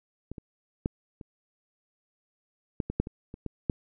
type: clicks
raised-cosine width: 3 ms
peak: -24 / -27 / -14 / -29 / -15 / -19 / -11 / -24 / -27 / -20 / -12 dBFS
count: 11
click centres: 0.316 / 0.382 / 0.859 / 1.212 / 2.802 / 2.9 / 3 / 3.071 / 3.341 / 3.463 / 3.698 s
effects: none